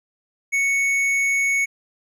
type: tone with tanh clipping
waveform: sine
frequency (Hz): 2217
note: C#7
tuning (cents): 0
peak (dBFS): -19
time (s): 0.52-1.66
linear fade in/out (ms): 20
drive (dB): 10
effects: none